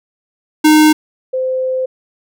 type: tone pair in turn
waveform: square / sine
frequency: 307.5 / 517.2 Hz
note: D#4 / C5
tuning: -20 / -20 cents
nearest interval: major sixth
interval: 900 cents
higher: second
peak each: -6 / -14 dBFS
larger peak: first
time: 0.64-0.93 / 1.33-1.86 s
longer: second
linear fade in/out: 10 ms
effects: none